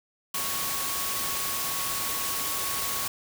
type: tone in noise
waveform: sine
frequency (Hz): 1109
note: C#6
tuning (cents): 0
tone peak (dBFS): -37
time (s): 0.34-3.08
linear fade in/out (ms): 5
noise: white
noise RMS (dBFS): -30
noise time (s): 0.34-3.08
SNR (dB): -10
effects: none